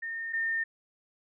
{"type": "tone pair in turn", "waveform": "sine", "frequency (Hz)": [1825, 1817.1], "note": ["A#6", "A#6"], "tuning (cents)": [-37, -45], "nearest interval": "unison", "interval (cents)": 8, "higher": "first", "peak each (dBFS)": [-33, -27], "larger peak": "second", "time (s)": [[0.02, 0.33], [0.33, 0.64]], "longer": "neither", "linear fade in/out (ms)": 10, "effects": []}